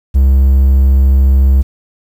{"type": "tone", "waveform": "triangle", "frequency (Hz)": 67, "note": "C2", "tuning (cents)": 42, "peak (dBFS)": -3, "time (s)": [0.14, 1.63], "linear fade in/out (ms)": 20, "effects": ["7-bit"]}